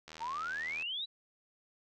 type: click train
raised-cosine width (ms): 0.2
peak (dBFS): -30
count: 60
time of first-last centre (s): 0.08-0.823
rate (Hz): 79.4
type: exponential sweep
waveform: sine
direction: up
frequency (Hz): 880 to 4000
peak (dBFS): -35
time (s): 0.2-1.06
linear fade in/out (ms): 20
effects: none